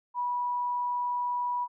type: tone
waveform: sine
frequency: 977 Hz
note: B5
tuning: 19 cents flat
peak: -27 dBFS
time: 0.14-1.68 s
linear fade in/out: 50 ms
effects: none